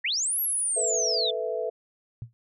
sine linear two-way sweep, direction up then down, 1696 to 11750 to 3419 Hz, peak -24 dBFS, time 0.04-1.31 s, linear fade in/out 10 ms, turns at 0.4 s
sine chord, A suspended second, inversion none, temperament equal, 440 / 493.9 / 659.3 Hz, A4 / B4 / E5, 0 / 0 / 0 cents, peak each -31 dBFS, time 0.76-1.7 s, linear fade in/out 10 ms
sine tone with exponential decay, 116.54 Hz, A#2, in tune, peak -29 dBFS, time 2.22-2.33 s, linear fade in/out 0 ms, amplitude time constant 23 ms
effects none

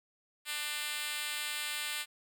5% pulse tone with high-pass filter, 298.2 Hz, D4, 27 cents sharp, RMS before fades -37 dBFS, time 0.45-2.06 s, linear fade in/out 50 ms, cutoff 1900 Hz, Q 0.53, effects none

